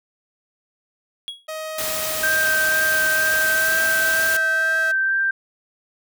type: tone with exponential decay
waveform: triangle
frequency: 3322 Hz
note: G#7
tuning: in tune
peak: -23 dBFS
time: 1.28-1.47 s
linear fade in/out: 0 ms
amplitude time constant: 40 ms
type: tone with pitch glide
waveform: sawtooth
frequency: 629 to 647.8 Hz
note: D#5 to E5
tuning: +19 to -30 cents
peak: -24 dBFS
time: 1.48-4.92 s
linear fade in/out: 10 ms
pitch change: +51 cents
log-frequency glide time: 3.35-3.79 s
type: noise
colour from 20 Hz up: white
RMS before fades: -26 dBFS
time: 1.78-4.37 s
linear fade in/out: 5 ms
type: tone with vibrato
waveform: sine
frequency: 1568 Hz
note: G6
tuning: in tune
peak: -17 dBFS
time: 2.23-5.31 s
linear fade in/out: 5 ms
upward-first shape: sine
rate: 2.1 Hz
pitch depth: 11 cents each way
effects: none